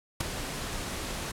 pink noise with ADSR envelope, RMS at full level -25 dBFS, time 0.2-1.32 s, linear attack 9 ms, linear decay 6 ms, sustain -10 dB, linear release 11 ms, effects low-pass 11000 Hz 12 dB/octave

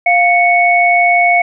sine tone pair together, 700.9 / 2217 Hz, F5 / C#7, +6 / 0 cents, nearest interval octave + minor sixth, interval 1994 cents, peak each -10 dBFS, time 0.06-1.42 s, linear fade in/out 5 ms, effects none

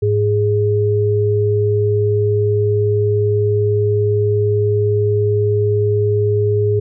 sine tone pair together, 105.3 / 414.6 Hz, G#2 / G#4, +24 / -3 cents, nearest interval 2 octaves, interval 2373 cents, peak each -15 dBFS, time 0.02-6.8 s, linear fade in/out 10 ms, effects none

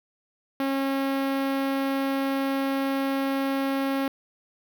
sawtooth tone with notch filter, 272.2 Hz, C#4, 31 cents flat, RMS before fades -26 dBFS, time 0.6-4.08 s, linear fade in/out 2 ms, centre 7300 Hz, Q 0.54, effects none

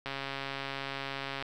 click train, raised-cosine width 0.3 ms, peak -20 dBFS, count 188, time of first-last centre 0.06-1.425 s, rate 137 Hz, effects 10-bit

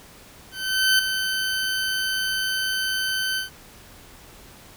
20% pulse tone with ADSR envelope, 1532 Hz, G6, 40 cents flat, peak -10 dBFS, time 0.51-3.5 s, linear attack 480 ms, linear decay 4 ms, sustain -8 dB, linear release 130 ms, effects pink hiss -47 dBFS RMS until 4.76 s

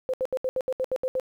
sine tone bursts, 517 Hz, C5, 21 cents flat, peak -23 dBFS, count 10, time 0.09-1.198 s, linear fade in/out 0 ms, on 46 ms, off 72 ms, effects 10-bit

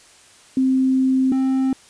sine / triangle tone pair in turn, 261.9 / 264 Hz, C4 / C4, +2 / +16 cents, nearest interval unison, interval 14 cents, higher second, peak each -14 dBFS, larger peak neither, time 0.57-1.32 / 1.32-1.73 s, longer first, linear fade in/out 2 ms, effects white hiss -49 dBFS RMS until 1.89 s + resampled to 22050 Hz

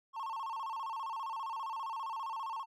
triangle tone with vibrato, 987.8 Hz, B5, in tune, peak -35 dBFS, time 0.13-2.66 s, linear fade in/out 50 ms, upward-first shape square, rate 15 Hz, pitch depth 160 cents each way, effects none

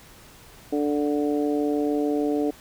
harmonic tone, 146.83 Hz, D3, in tune, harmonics 2 / 3 / 4 / 5, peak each -23 / -26 / -32 / -34 dBFS, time 0.72-2.51 s, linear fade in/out 10 ms, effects pink hiss -49 dBFS RMS until 2.6 s

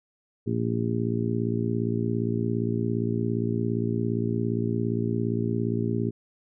harmonic tone, 57.4 Hz, A#1, 26 cents flat, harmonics 2 / 3 / 4 / 5 / 6 / 7, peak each -28 / -33 / -29 / -34 / -33 / -32 dBFS, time 0.46-6.11 s, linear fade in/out 20 ms, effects none

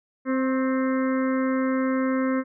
harmonic tone with a mistuned harmonic, 261.7 Hz, C4, in tune, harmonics 1 / 2 / 4 / 5 / 6 / 7 / 8, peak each -22 / -28 / -34 / -36 / -38 / -39 / -40 dBFS, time 0.25-2.44 s, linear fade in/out 50 ms, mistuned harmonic 4, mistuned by +29 cents, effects none

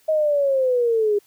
sine linear sweep, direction down, 634 to 403.9 Hz, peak -16 dBFS, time 0.08-1.19 s, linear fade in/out 10 ms, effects white hiss -58 dBFS RMS until 1.26 s

